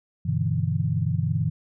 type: chord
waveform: sine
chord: E minor seventh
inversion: first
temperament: equal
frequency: 98 / 123.47 / 146.83 / 164.81 Hz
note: G2 / B2 / D3 / E3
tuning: 0 / 0 / 0 / 0 cents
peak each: -27 dBFS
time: 0.25-1.5 s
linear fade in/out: 10 ms
effects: none